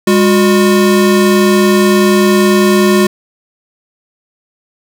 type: tone pair together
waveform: square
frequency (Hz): 203.1 / 361.9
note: G#3 / F#4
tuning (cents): -38 / -38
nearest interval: minor seventh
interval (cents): 1000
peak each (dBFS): -10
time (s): 0.07-3.07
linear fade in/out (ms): 5
effects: none